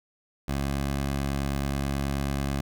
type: tone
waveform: 15% pulse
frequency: 69.3 Hz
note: C#2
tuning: in tune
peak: -20 dBFS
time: 0.48-2.61 s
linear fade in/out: 5 ms
effects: none